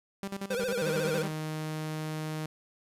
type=tone with tremolo; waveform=sawtooth; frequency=196.8 Hz; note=G3; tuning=7 cents sharp; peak=-29 dBFS; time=0.23-1.32 s; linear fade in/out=0 ms; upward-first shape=square; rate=11 Hz; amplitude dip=80%
type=tone with vibrato; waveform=square; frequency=493.9 Hz; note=B4; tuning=in tune; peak=-30 dBFS; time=0.5-1.23 s; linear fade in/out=10 ms; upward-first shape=sine; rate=14 Hz; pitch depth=110 cents each way
type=tone; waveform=sawtooth; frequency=155.6 Hz; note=D#3; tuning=in tune; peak=-29 dBFS; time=0.82-2.46 s; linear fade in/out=2 ms
effects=resampled to 32000 Hz + 10-bit